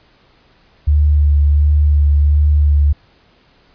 sine tone with vibrato, 73.42 Hz, D2, in tune, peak -8 dBFS, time 0.87-2.93 s, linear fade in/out 10 ms, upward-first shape sine, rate 1.4 Hz, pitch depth 20 cents each way, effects pink hiss -52 dBFS RMS until 3.74 s + resampled to 11025 Hz

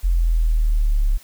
sine exponential sweep, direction down, 43.65 to 34.65 Hz, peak -14 dBFS, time 0.03-1.18 s, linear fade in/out 20 ms, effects white hiss -48 dBFS RMS until 1.23 s

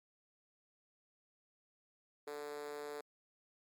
5% pulse tone with high-pass filter, 146.83 Hz, D3, in tune, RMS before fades -45 dBFS, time 2.27-3.01 s, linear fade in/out 5 ms, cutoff 410 Hz, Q 5.7, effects MP3 96 kbps

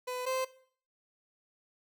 30% pulse tone pair in turn, 501 / 519.9 Hz, B4 / C5, +25 / -11 cents, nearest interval minor second, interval 64 cents, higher second, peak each -32 / -28 dBFS, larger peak second, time 0.07-0.26 / 0.26-0.45 s, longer neither, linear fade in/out 10 ms, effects noise-tail reverb RT60 0.5 s tail -17 dB re dry

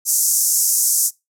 pink band-pass noise, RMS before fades -17 dBFS, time 0.05-1.11 s, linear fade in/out 50 ms, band 5900 to 14000 Hz, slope 48 dB/octave, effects noise-tail reverb RT60 0.2 s tail -21 dB re dry

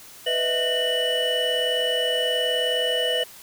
triangle tone cluster, 496 / 616 / 655 / 1825 / 2959 Hz, B4 / D#5 / E5 / A#6 / F#7, +7 / -17 / -11 / -37 / -1 cents, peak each -24 / -30 / -27 / -29 / -22 dBFS, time 0.26-3.24 s, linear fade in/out 10 ms, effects tanh soft clip ceiling -9 dBFS + white hiss -45 dBFS RMS until 3.42 s

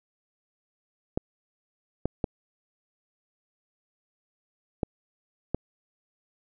clicks, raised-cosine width 2 ms, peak -12 dBFS, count 5, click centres 1.175 / 2.056 / 2.242 / 4.832 / 5.546 s, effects none

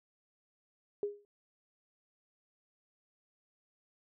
sine tone with exponential decay, 410 Hz, G#4, 22 cents flat, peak -28 dBFS, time 1.03-1.25 s, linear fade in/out 1 ms, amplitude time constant 47 ms, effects none

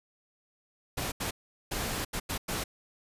pink noise bursts at uneven times, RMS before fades -33 dBFS, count 6, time 0.97-1.12 / 1.2-1.31 / 1.71-2.05 / 2.13-2.2 / 2.29-2.38 / 2.48-2.64 s, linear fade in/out 10 ms, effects resampled to 32000 Hz

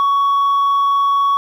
sine tone, 1119 Hz, C#6, 16 cents sharp, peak -9 dBFS, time 0-1.37 s, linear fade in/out 0 ms, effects tanh soft clip ceiling -11 dBFS + 8-bit

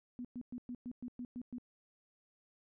sine tone bursts, 245.7 Hz, B3, 9 cents flat, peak -40 dBFS, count 9, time 0.19-1.583 s, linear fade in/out 0 ms, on 57 ms, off 110 ms, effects none

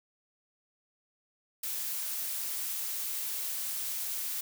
blue noise, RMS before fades -35 dBFS, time 1.63-4.41 s, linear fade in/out 5 ms, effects none

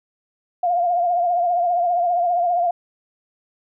sine tone with vibrato, 701 Hz, F5, 6 cents sharp, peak -16 dBFS, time 0.63-2.71 s, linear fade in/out 5 ms, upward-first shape triangle, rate 15 Hz, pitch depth 68 cents each way, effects none

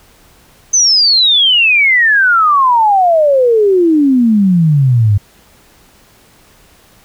sine exponential sweep, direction down, 6272 to 98 Hz, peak -6 dBFS, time 0.73-5.18 s, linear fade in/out 10 ms, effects pink hiss -46 dBFS RMS until 7.04 s

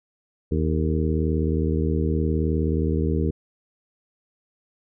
harmonic tone with a mistuned harmonic, 79.2 Hz, D#2, 31 cents sharp, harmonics 1 / 2 / 3 / 4 / 5 / 6, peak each -23 / -26 / -28 / -29 / -30 / -31 dBFS, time 0.51-3.31 s, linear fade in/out 10 ms, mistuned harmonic 6, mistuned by -59 cents, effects none

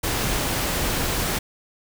pink noise, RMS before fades -24 dBFS, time 0.03-1.39 s, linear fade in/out 10 ms, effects none

